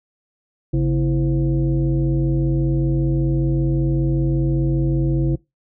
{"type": "tone with frequency modulation", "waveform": "sine", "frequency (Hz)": 138.59, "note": "C#3", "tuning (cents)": 0, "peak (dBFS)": -15, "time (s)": [0.73, 5.36], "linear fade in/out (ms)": 10, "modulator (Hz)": 192, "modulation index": 1, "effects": ["noise-tail reverb RT60 0.2 s tail -22 dB re dry"]}